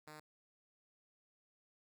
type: tone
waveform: 5% pulse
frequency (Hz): 152.8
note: D#3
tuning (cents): -31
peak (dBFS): -40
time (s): 0.07-0.2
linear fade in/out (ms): 5
effects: none